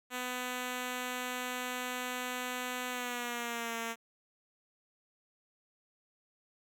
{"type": "tone with pitch glide", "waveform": "5% pulse", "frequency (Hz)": [250, 229.3], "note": ["B3", "A#3"], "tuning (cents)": [21, -28], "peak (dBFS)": -24, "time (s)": [0.1, 3.96], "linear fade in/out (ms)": 50, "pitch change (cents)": -149, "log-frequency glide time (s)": [2.9, 3.77], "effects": []}